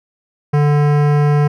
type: tone with hard clipping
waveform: sine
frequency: 146.83 Hz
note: D3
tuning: in tune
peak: -12 dBFS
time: 0.53-1.48 s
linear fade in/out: 10 ms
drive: 18 dB
effects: none